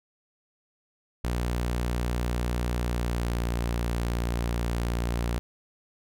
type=tone with pitch glide; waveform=sawtooth; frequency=60.1 to 58.69 Hz; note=B1 to A#1; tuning=-46 to +12 cents; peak=-22 dBFS; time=1.24-5.39 s; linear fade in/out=0 ms; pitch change=-42 cents; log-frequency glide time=2.76-3.38 s; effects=none